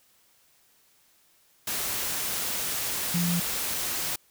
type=tone in noise; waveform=sine; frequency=172.9 Hz; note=F3; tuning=17 cents flat; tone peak=-24 dBFS; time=3.14-3.4 s; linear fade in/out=5 ms; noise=white; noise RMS=-30 dBFS; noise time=1.67-4.16 s; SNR=+3 dB; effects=white hiss -63 dBFS RMS until 4.3 s